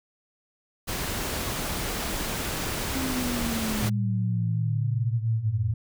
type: noise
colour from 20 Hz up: pink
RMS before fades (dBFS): -30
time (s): 0.87-3.9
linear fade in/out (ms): 20
type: linear sweep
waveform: sine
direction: down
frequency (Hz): 266.5 to 86.6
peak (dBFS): -28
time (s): 2.95-5.72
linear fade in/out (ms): 5
type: tone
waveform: sine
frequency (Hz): 112.9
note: A2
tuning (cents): +45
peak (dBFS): -24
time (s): 3.82-5.74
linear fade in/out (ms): 5
effects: none